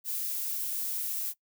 violet noise, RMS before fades -33 dBFS, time 0.04-1.34 s, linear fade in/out 50 ms, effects noise-tail reverb RT60 0.1 s tail -20 dB re dry

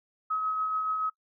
sine tone with tremolo, 1276 Hz, D#6, 43 cents sharp, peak -25 dBFS, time 0.3-1.1 s, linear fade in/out 10 ms, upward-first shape triangle, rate 7 Hz, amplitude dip 35%, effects noise-tail reverb RT60 0.1 s tail -23 dB re dry

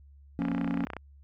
triangle chord, Bb minor, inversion second, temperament equal with one note detuned, 175.93 / 233.1 / 277.2 Hz, F3 / Bb3 / Db4, +13 / 0 / 0 cents, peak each -31 / -31 / -29 dBFS, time 0.39-0.85 s, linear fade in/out 0 ms
click train, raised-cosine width 0.5 ms, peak -21 dBFS, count 18, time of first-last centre 0.42-0.967 s, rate 31.1 Hz
effects added 70 Hz sine -51 dBFS peak until 1.23 s

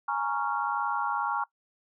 sine chord, Bb minor seventh, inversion third, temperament equal with one note detuned, 830.6 / 932.3 / 1108.7 / 1383.3 Hz, Ab5 / Bb5 / Db6 / F6, 0 / 0 / 0 / -17 cents, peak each -32 dBFS, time 0.08-1.44 s, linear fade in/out 5 ms, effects noise-tail reverb RT60 0.1 s tail -21 dB re dry

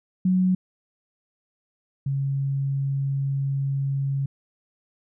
sine tone pair in turn, 184.6 / 137.62 Hz, F#3 / C#3, -4 / -12 cents, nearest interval perfect fourth, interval 508 cents, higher first, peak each -17 / -22 dBFS, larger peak first, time 0.25-0.55 / 2.06-4.26 s, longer second, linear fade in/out 5 ms, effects none

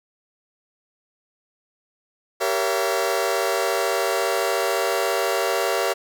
sawtooth chord, G diminished seventh, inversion none, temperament just, 392 / 470.4 / 564.5 / 677.4 Hz, G4 / Bb4 / Db5 / Fb5, 0 / +16 / +31 / +47 cents, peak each -22 dBFS, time 2.4-5.94 s, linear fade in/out 20 ms, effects none

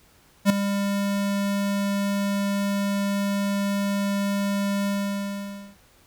square tone with ADSR envelope, 200.1 Hz, G3, 36 cents sharp, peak -12 dBFS, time 0.45-5.77 s, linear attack 50 ms, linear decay 4 ms, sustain -11 dB, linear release 900 ms, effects pink hiss -57 dBFS RMS until 6.06 s

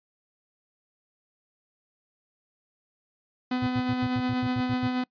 45% pulse tone with tremolo, 251.9 Hz, B3, 34 cents sharp, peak -24 dBFS, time 3.51-5.04 s, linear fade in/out 5 ms, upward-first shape sine, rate 8.3 Hz, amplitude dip 35%
triangle tone bursts, 116.54 Hz, A#2, in tune, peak -26 dBFS, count 10, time 3.62-4.874 s, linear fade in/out 5 ms, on 48 ms, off 86 ms
effects noise-tail reverb RT60 0.1 s tail -24 dB re dry + resampled to 11025 Hz

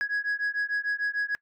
sine beating tone pair, 1662 / 1668.7 Hz, G#6 / G#6, +1 / +8 cents, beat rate 6.7 Hz, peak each -27 / -27 dBFS, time 0.01-1.35 s, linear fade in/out 0 ms, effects noise-tail reverb RT60 0.1 s tail -24 dB re dry + tanh soft clip ceiling -23 dBFS

